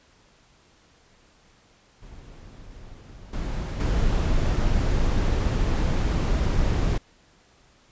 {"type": "noise with level steps", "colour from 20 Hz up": "brown", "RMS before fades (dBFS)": [-43, -28, -22], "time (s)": [2.02, 6.98], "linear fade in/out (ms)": 5, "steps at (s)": [3.33, 3.8], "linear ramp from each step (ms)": 2, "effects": ["pink hiss -58 dBFS RMS until 7.91 s", "resampled to 16000 Hz"]}